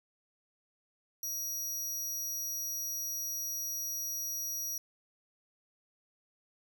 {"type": "tone", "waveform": "sawtooth", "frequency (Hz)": 5760, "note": "F#8", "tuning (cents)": -47, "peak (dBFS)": -32, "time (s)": [1.23, 4.78], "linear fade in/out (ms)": 2, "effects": []}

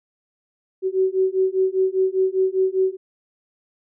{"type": "beating tone pair", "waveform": "sine", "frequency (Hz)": [375.5, 380.5], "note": ["F#4", "F#4"], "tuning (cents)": [26, 48], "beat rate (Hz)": 5, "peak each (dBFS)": -20, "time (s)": [0.82, 2.97], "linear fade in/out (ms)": 50, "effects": []}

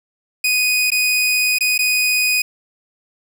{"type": "tone with dropouts", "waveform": "sawtooth", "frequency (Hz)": 2489, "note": "D#7", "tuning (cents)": 0, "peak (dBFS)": -11, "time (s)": [0.44, 2.42], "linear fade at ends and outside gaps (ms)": 5, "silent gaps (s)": [[0.904, 0.917], [1.586, 1.607], [1.779, 1.789]], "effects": []}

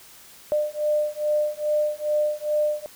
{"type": "beating tone pair", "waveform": "sine", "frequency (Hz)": [599, 601.4], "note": ["D5", "D5"], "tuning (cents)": [34, 41], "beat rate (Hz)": 2.4, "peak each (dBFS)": [-24, -24], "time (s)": [0.52, 2.86], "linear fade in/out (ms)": 0, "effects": ["white hiss -48 dBFS RMS until 2.95 s"]}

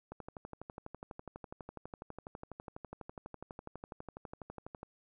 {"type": "click train", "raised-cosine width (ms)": 1, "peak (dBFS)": -30, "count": 58, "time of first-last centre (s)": [0.12, 4.831], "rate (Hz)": 12.1, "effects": []}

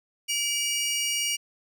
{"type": "tone pair together", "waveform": "20% pulse", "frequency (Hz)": [2311, 2863], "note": ["D7", "F7"], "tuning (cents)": [-28, 42], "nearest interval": "major third", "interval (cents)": 370, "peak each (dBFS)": [-26, -21], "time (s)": [0.28, 1.37], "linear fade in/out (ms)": 20, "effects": []}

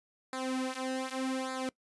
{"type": "tone with flanger", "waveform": "sawtooth", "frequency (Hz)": 260.5, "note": "C4", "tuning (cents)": -7, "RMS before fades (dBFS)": -35, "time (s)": [0.33, 1.69], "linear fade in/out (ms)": 0, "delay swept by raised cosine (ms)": [0.34, 4.74], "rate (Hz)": 0.84, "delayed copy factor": -0.9, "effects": ["noise-tail reverb RT60 0.1 s tail -22 dB re dry", "resampled to 24000 Hz"]}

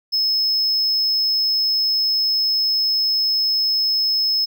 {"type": "tone", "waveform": "triangle", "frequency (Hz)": 5190, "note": "E8", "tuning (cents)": -28, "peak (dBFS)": -15, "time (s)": [0.12, 4.46], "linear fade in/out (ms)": 20, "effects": []}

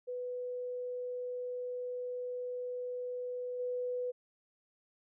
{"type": "tone with level steps", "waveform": "sine", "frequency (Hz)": 495.8, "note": "B4", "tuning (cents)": 7, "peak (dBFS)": [-36, -33], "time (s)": [0.07, 4.12], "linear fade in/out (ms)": 20, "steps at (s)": 3.59, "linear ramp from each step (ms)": 10, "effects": []}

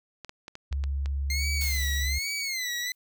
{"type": "clicks", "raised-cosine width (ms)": 0.2, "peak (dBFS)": -23, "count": 7, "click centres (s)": [0.247, 0.294, 0.481, 0.554, 0.727, 0.839, 1.059]}
{"type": "tone", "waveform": "sine", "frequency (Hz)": 69.3, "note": "C#2", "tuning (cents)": 0, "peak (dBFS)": -26, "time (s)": [0.71, 2.19], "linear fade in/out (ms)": 10}
{"type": "tone with vibrato", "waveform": "20% pulse", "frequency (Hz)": 2093, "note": "C7", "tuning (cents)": 0, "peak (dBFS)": -24, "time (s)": [1.3, 2.92], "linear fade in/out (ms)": 2, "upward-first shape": "sine", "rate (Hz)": 1.2, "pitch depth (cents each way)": 150}
{"type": "noise with exponential decay", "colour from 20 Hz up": "blue", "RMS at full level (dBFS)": -33, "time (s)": [1.61, 2.95], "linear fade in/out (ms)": 2, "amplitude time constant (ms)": 290}
{"effects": []}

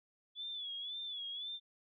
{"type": "tone with vibrato", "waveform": "sine", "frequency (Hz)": 3425, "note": "A7", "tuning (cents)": -47, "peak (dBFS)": -40, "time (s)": [0.35, 1.6], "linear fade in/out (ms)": 50, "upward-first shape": "sine", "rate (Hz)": 1.9, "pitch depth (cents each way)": 83, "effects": []}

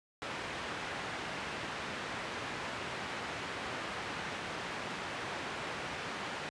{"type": "low-pass noise", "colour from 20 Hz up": "white", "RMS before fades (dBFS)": -40, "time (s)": [0.22, 6.49], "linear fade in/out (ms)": 0, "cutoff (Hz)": 2100, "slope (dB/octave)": 12, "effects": ["high-pass 80 Hz 12 dB/octave", "resampled to 22050 Hz"]}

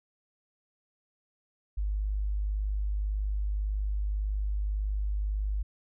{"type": "tone", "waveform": "sine", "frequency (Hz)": 50.9, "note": "G#1", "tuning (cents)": -34, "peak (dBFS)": -27, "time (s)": [1.77, 5.63], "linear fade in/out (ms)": 10, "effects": []}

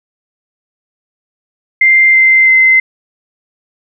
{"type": "tone with pitch steps", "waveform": "sine", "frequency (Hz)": [2093, 2079, 2064], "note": ["C7", "C7", "C7"], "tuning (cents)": [0, -12, -24], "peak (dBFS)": -4, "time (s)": [1.81, 2.8], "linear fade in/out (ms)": 5, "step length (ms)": 330, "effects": []}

